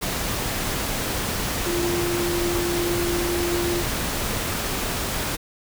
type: tone in noise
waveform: sine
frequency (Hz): 347.1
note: F4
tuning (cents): -11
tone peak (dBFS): -23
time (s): 1.65-3.83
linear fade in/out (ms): 20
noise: pink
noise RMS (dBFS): -26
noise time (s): 0.01-5.37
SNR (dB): 0
effects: none